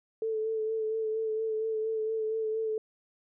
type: tone with vibrato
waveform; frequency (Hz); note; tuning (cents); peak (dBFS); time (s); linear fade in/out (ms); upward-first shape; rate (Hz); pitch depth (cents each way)
sine; 440; A4; 0; -28; 0.22-2.78; 2; sine; 4.3; 25
effects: none